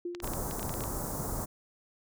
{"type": "tone with exponential decay", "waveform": "sine", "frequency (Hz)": 349.2, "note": "F4", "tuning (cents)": 0, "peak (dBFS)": -31, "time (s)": [0.05, 0.56], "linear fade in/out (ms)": 5, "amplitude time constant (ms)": 110}
{"type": "clicks", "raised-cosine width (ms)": 0.2, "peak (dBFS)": -24, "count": 12, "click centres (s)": [0.149, 0.202, 0.244, 0.275, 0.336, 0.511, 0.595, 0.629, 0.694, 0.74, 0.807, 0.838]}
{"type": "band-stop noise", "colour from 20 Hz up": "pink", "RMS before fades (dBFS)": -35, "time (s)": [0.22, 1.46], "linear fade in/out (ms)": 20, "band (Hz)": [1200, 6800], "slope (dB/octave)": 24}
{"effects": []}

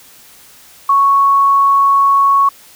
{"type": "tone", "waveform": "sine", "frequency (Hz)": 1108.7, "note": "C#6", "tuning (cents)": 0, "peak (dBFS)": -7, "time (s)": [0.89, 2.49], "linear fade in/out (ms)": 5, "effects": ["white hiss -42 dBFS RMS until 2.75 s"]}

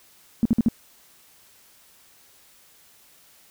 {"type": "tone bursts", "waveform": "sine", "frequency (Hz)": 229.7, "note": "A#3", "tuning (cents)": -25, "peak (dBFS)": -14, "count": 4, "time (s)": [0.43, 0.685], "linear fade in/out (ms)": 0, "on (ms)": 24, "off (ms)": 53, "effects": ["white hiss -55 dBFS RMS until 3.5 s"]}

